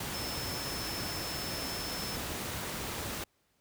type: tone in noise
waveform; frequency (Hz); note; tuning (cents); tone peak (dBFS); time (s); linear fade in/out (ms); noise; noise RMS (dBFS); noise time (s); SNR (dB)
sine; 5274; E8; 0; -40; 0.14-2.16; 5; pink; -37; 0-3.24; -6
effects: pink hiss -73 dBFS RMS until 3.6 s + high-pass 60 Hz 12 dB/octave